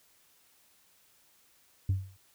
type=tone with exponential decay; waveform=sine; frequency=95.4 Hz; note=G2; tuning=47 cents flat; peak=-20 dBFS; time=1.89-2.17 s; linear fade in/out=5 ms; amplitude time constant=60 ms; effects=tanh soft clip ceiling -22 dBFS + white hiss -65 dBFS RMS until 2.34 s